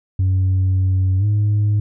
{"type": "tone with pitch glide", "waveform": "sine", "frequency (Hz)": [94, 104.3], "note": ["F#2", "G#2"], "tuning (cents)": [28, 8], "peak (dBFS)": -11, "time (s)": [0.19, 1.8], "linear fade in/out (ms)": 5, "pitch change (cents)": 180, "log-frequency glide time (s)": [1.18, 1.25], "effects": ["tanh soft clip ceiling -12 dBFS"]}